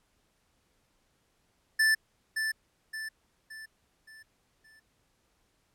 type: tone with echo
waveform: square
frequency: 1760 Hz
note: A6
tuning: in tune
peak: -22 dBFS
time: 1.79-1.95 s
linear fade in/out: 10 ms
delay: 570 ms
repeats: 5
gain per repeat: -7 dB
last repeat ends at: 4.8 s
effects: pink hiss -72 dBFS RMS until 5.74 s + low-pass 12000 Hz 12 dB/octave